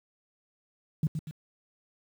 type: tone with echo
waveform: sine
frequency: 155.56 Hz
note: D#3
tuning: in tune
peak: -22 dBFS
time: 1.03-1.07 s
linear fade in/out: 2 ms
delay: 120 ms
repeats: 2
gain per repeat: -7 dB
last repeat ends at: 1.31 s
effects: high-pass 60 Hz 12 dB/octave + 9-bit